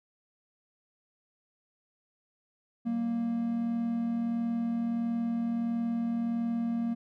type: tone pair together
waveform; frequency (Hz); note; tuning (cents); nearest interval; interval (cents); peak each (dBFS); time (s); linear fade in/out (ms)
triangle; 191.6 / 233.1; G3 / A#3; -39 / 0; minor third; 339; -37 / -26; 2.85-6.95; 20
effects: none